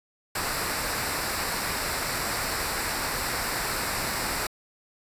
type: noise with comb filter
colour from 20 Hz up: pink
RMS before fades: -29 dBFS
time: 0.35-4.47 s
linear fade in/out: 5 ms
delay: 0.31 ms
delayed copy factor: -0.6
effects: resampled to 32000 Hz